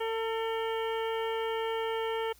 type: harmonic tone with a mistuned harmonic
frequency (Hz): 449.6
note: A4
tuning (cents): +37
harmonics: 1 / 2 / 3 / 4 / 5 / 6 / 7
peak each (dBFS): -31 / -36 / -42 / -44 / -44 / -46 / -45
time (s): 0-2.33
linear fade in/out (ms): 10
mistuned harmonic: 6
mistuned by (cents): +87
effects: added 60 Hz sine -61 dBFS peak until 2.39 s + white hiss -61 dBFS RMS until 2.39 s